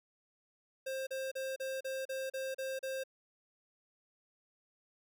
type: tone bursts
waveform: square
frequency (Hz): 530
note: C5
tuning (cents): +22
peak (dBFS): -37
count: 9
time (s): 0.86-3.038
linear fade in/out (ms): 10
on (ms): 210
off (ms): 36
effects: 13-bit